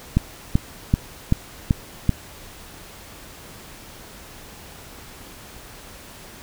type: click train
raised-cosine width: 5 ms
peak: -3 dBFS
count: 6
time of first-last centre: 0.17-2.093 s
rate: 2.6 Hz
effects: pink hiss -42 dBFS RMS until 6.42 s